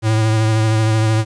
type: tone with vibrato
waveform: square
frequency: 110 Hz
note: A2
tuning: in tune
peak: -13 dBFS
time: 0.02-1.25 s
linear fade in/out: 50 ms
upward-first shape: triangle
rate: 13 Hz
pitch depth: 31 cents each way
effects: resampled to 22050 Hz + 8-bit